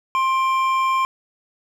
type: tone pair together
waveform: triangle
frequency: 1053.4 / 2363 Hz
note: C6 / D7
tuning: +11 / +10 cents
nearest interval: octave + major second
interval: 1399 cents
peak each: -15 / -26 dBFS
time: 0.15-1.05 s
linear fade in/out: 0 ms
effects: none